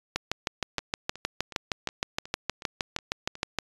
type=two click trains; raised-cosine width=0.2 ms; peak=-24 / -9 dBFS; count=8 / 23; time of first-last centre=0.79-3.354 / 0.16-3.587 s; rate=2.73 / 6.42 Hz; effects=resampled to 24000 Hz